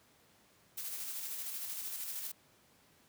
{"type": "noise with tremolo", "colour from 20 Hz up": "blue", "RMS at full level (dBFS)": -40, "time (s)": [0.77, 2.32], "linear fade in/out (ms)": 10, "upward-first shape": "square", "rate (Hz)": 13, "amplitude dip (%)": 30, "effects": ["pink hiss -66 dBFS RMS until 3.08 s", "high-pass 100 Hz 12 dB/octave"]}